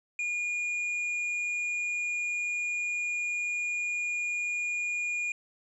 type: tone with tanh clipping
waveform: sine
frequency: 2433 Hz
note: D#7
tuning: 39 cents flat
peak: -30 dBFS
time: 0.19-5.32 s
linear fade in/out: 2 ms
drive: 6 dB
effects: resampled to 24000 Hz